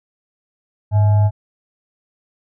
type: tone with frequency modulation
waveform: sine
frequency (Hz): 102.9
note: G#2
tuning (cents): -16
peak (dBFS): -10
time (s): 0.91-1.31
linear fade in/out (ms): 50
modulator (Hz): 746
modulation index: 0.26
effects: none